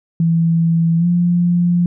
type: tone with pitch glide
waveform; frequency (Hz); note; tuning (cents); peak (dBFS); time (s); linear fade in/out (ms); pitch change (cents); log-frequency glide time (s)
sine; 165.8 to 174.65; E3 to F3; +10 to 0; -11; 0.2-1.86; 2; +90; 0.98-1.06
effects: none